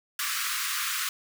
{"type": "high-pass noise", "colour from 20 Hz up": "pink", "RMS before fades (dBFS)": -30, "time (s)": [0.19, 1.09], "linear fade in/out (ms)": 2, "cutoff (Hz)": 1100, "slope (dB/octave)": 96, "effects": []}